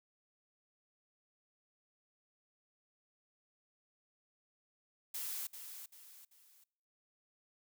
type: noise with echo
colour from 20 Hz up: blue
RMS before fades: -41 dBFS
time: 5.14-5.47 s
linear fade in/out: 5 ms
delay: 390 ms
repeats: 3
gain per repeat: -8 dB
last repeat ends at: 6.64 s
effects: noise-tail reverb RT60 0.8 s tail -26 dB re dry